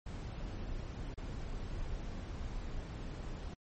brown noise with dropouts, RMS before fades -41 dBFS, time 0.06-3.54 s, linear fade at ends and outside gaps 5 ms, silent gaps 1.142-1.175 s, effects MP3 32 kbps

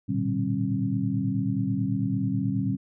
sine tone cluster, 110.7 / 119.9 / 148.1 / 193.1 / 268.4 Hz, A2 / A#2 / D3 / G3 / C4, +11 / +49 / +15 / -26 / +44 cents, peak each -32 / -30 / -33 / -28 / -29 dBFS, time 0.08-2.77 s, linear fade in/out 20 ms, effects none

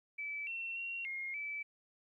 sine tone with pitch steps, 2307 / 2710 / 2744 / 2139 / 2309 Hz, D7 / E7 / F7 / C7 / D7, -31 / +47 / -31 / +38 / -30 cents, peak -38 dBFS, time 0.18-1.63 s, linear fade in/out 10 ms, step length 290 ms, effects 13-bit

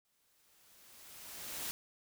white noise with exponential growth, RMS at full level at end -39 dBFS, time 0.05-1.71 s, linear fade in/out 0 ms, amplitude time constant 360 ms, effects none

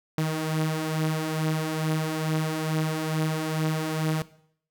sawtooth beating tone pair, 155.56 / 157.86 Hz, D#3 / D#3, 0 / +25 cents, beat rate 2.3 Hz, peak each -27 / -22 dBFS, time 0.18-4.22 s, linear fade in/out 2 ms, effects noise-tail reverb RT60 0.6 s tail -17 dB re dry

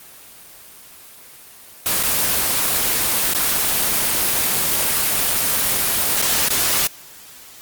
white noise with dropouts, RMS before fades -18 dBFS, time 1.86-6.87 s, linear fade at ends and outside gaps 0 ms, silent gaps 2.028-2.035 / 3.335-3.348 / 6.217-6.224 / 6.485-6.504 s, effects white hiss -42 dBFS RMS until 7.61 s + Opus 24 kbps

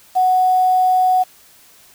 sine tone with quantisation, 740 Hz, F#5, in tune, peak -11 dBFS, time 0.15-1.24 s, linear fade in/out 20 ms, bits 6, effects white hiss -48 dBFS RMS until 1.94 s

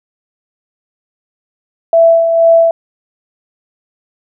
sine tone with tremolo, 664 Hz, E5, 12 cents sharp, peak -3 dBFS, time 1.93-2.71 s, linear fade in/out 2 ms, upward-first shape sine, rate 2.1 Hz, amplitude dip 50%, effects none

